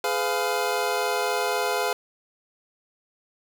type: chord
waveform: 25% pulse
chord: F diminished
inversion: first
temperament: just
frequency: 419.1 / 502.9 / 698.5 Hz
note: Ab4 / Cb5 / F5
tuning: +16 / +31 / 0 cents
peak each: -24 dBFS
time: 0.04-1.93 s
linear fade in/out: 2 ms
effects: none